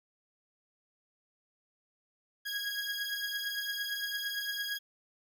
20% pulse beating tone pair, 1645 / 1653.8 Hz, G#6 / G#6, -17 / -8 cents, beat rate 8.8 Hz, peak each -31 / -34 dBFS, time 2.45-4.79 s, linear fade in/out 20 ms, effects none

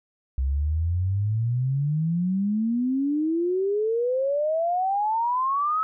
sine exponential sweep, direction up, 64.3 to 1300 Hz, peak -21 dBFS, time 0.38-5.83 s, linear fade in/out 0 ms, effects none

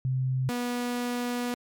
sine / sawtooth tone pair in turn, 130 / 243.6 Hz, C3 / B3, -11 / -24 cents, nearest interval major seventh, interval 1087 cents, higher second, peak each -24 dBFS, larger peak neither, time 0.05-0.49 / 0.49-1.54 s, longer second, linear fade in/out 0 ms, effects MP3 96 kbps

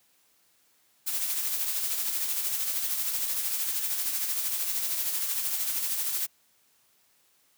blue noise with tremolo, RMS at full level -28 dBFS, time 1.06-6.27 s, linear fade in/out 20 ms, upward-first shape sine, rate 13 Hz, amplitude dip 40%, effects white hiss -66 dBFS RMS until 7.57 s + high-pass 80 Hz 12 dB/octave

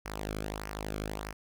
sawtooth tone with flanger, 52.1 Hz, G#1, 6 cents sharp, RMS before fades -38 dBFS, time 0.05-1.33 s, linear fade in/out 10 ms, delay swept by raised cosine 0.26 to 1.1 ms, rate 1.6 Hz, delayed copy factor -0.7, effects none

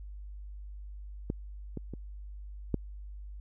clicks, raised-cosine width 3 ms, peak -18 / -23 / -26 / -15 dBFS, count 4, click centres 1.301 / 1.773 / 1.937 / 2.743 s, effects added 50 Hz sine -41 dBFS peak until 3.4 s

